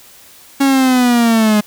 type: linear sweep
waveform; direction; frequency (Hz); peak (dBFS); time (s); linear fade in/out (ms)
45% pulse; down; 277.2 to 207.9; -9; 0.6-1.61; 10
effects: white hiss -42 dBFS RMS until 1.66 s

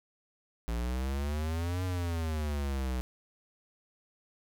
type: exponential two-way sweep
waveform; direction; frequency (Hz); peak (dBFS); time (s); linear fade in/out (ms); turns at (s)
square; up then down; 56.2 to 92.8 to 62; -31; 0.68-3.01; 0; 1.84
effects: none

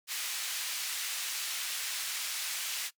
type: band-pass noise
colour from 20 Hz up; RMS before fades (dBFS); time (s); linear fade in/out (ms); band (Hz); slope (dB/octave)
pink; -36; 0.07-2.91; 50; 2300 to 15000; 12
effects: noise-tail reverb RT60 0.1 s tail -20 dB re dry

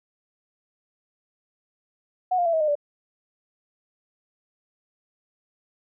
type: tone with pitch steps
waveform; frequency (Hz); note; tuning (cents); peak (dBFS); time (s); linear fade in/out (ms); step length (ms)
sine; 735 / 701.8 / 670.1 / 639.9 / 611 / 583.4; F#5 / F5 / E5 / D#5 / D#5 / D5; -12 / +8 / +28 / +48 / -32 / -12; -19; 2.31-2.754; 10; 74
effects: none

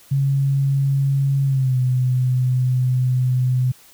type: tone with pitch glide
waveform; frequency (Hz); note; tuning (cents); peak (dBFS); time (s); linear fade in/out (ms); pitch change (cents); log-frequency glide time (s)
sine; 137.7 to 127; C#3 to B2; -11 to +49; -15; 0.11-3.72; 10; -140; 1.45-1.77
effects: white hiss -49 dBFS RMS until 3.93 s

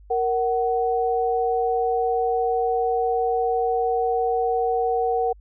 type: tone pair together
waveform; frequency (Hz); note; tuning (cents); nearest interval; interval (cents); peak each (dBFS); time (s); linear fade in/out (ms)
sine; 466.1 / 749; A#4 / F#5; 0 / +21; minor sixth; 821; -22; 0.1-5.33; 10
effects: added 50 Hz sine -45 dBFS peak until 5.4 s

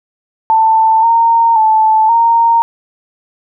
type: tone with pitch steps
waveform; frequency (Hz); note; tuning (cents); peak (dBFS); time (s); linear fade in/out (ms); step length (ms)
sine; 888 / 921 / 875 / 925; A5 / A#5 / A5 / A#5; +16 / -21 / -10 / -14; -6; 0.5-2.62; 0; 530
effects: none

